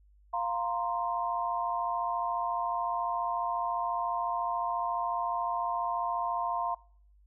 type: chord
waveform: sine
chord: F suspended fourth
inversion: none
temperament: equal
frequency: 698.5 / 932.3 / 1046.5 Hz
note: F5 / Bb5 / C6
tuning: 0 / 0 / 0 cents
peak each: -33 dBFS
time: 0.33-6.75 s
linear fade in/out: 10 ms
effects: noise-tail reverb RT60 0.6 s tail -24 dB re dry + added 50 Hz sine -58 dBFS peak until 7.26 s